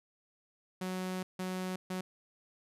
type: tone bursts at uneven times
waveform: sawtooth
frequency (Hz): 185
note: F#3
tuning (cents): 0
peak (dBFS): -31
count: 3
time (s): 0.81-1.23 / 1.39-1.76 / 1.9-2.01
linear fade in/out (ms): 5
effects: resampled to 32000 Hz